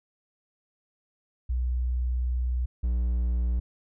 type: tone pair in turn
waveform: sine / triangle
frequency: 61.74 / 60.12 Hz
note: B1 / B1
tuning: 0 / -46 cents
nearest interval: unison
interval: 46 cents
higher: first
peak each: -24 / -21 dBFS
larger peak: second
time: 1.49-2.66 / 2.83-3.6 s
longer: first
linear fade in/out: 10 ms
effects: none